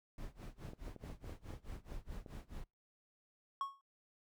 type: noise with tremolo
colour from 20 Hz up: brown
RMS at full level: -45 dBFS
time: 0.18-2.64 s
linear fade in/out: 2 ms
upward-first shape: sine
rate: 4.7 Hz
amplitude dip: 95%
type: clicks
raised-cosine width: 2 ms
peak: -37 dBFS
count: 12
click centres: 0.688 / 0.734 / 0.881 / 0.963 / 1.039 / 1.1 / 1.243 / 1.295 / 1.506 / 1.537 / 1.92 / 2.262 s
type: tone with exponential decay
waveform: triangle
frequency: 1100 Hz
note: C#6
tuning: 14 cents flat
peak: -31 dBFS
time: 3.61-3.81 s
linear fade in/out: 1 ms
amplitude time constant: 43 ms
effects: noise-tail reverb RT60 0.2 s tail -25 dB re dry